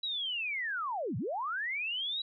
sine linear two-way sweep, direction down then up, 3938 to 94.9 to 3938 Hz, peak -32 dBFS, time 0.03-2.22 s, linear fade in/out 5 ms, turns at 1.17 s, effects none

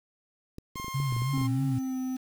clicks, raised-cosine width 3 ms, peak -27 dBFS, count 11, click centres 0.584 / 0.758 / 0.799 / 0.845 / 0.882 / 1.001 / 1.124 / 1.165 / 1.22 / 1.378 / 1.414 s
sawtooth tone, 1061 Hz, C6, 24 cents sharp, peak -32 dBFS, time 0.75-1.48 s, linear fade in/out 20 ms
sine tone with vibrato, 129.4 Hz, C3, 19 cents flat, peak -26 dBFS, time 0.94-1.79 s, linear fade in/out 10 ms, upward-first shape sine, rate 3.2 Hz, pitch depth 150 cents each way
triangle tone with pitch glide, 266.8 to 258.2 Hz, C4 to C4, +34 to -23 cents, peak -27 dBFS, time 1.33-2.17 s, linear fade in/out 10 ms, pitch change -57 cents, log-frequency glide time 1.67-1.98 s
effects 8-bit

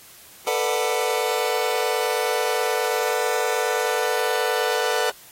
sawtooth chord, B minor seventh, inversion third, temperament just, 444.5 / 493.9 / 592.7 / 740.8 Hz, A4 / B4 / D5 / F#5, +18 / 0 / +16 / +2 cents, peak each -21 / -21 / -25 / -23 dBFS, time 0.47-5.1 s, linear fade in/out 2 ms, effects white hiss -47 dBFS RMS until 5.31 s + AAC 48 kbps

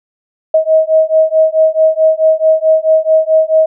sine beating tone pair, 632 / 636.6 Hz, D#5 / D#5, +27 / +39 cents, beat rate 4.6 Hz, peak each -10 dBFS, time 0.54-3.66 s, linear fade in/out 5 ms, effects none

